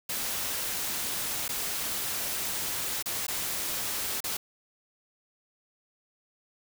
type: noise with dropouts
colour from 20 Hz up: white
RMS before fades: -32 dBFS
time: 0.09-4.37 s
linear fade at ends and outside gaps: 5 ms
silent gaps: 1.481-1.49 / 3.026-3.058 / 3.268-3.281 / 4.205-4.24 s
effects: none